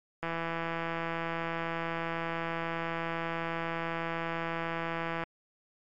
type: click train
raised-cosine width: 0.5 ms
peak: -19 dBFS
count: 832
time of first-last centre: 0.23-5.236 s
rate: 166 Hz
effects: MP3 64 kbps